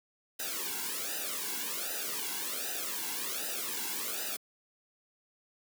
white noise with flanger, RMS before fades -36 dBFS, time 0.39-4.37 s, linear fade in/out 10 ms, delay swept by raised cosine 0.9 to 1.65 ms, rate 1.3 Hz, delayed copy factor -0.95, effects high-pass 200 Hz 12 dB/octave

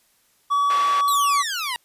triangle tone, 1139 Hz, C#6, 47 cents sharp, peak -15 dBFS, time 0.5-1.43 s, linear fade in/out 20 ms
white band-pass noise, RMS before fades -32 dBFS, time 0.7-1.01 s, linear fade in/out 2 ms, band 550 to 2500 Hz, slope 12 dB/octave
15% pulse exponential sweep, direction down, 4186 to 932.3 Hz, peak -18 dBFS, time 1.08-1.76 s, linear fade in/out 0 ms
effects white hiss -62 dBFS RMS until 1.84 s + resampled to 32000 Hz

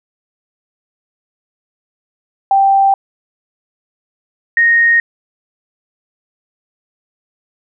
sine tone pair in turn, 784 / 1860.9 Hz, G5 / A#6, 0 / -3 cents, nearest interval octave + minor third, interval 1497 cents, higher second, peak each -7 dBFS, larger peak neither, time 2.51-2.94 / 4.57-5 s, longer neither, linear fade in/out 2 ms, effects none

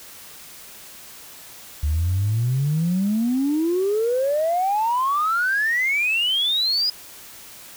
sine exponential sweep, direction up, 71.8 to 5020 Hz, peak -17 dBFS, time 1.83-6.9 s, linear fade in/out 5 ms, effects tanh soft clip ceiling -14 dBFS + white hiss -42 dBFS RMS until 7.76 s

